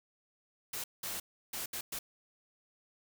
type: noise bursts at uneven times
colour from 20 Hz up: white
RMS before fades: -39 dBFS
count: 5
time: 0.73-0.84 / 1.03-1.2 / 1.53-1.66 / 1.73-1.81 / 1.92-1.99 s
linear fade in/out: 5 ms
effects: none